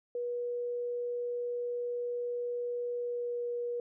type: tone with pitch glide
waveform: sine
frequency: 483.8 to 480.2 Hz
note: B4 to B4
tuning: -36 to -49 cents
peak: -32 dBFS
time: 0.15-3.8 s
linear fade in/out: 2 ms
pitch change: -13 cents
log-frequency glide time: 2.96-3.47 s
effects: none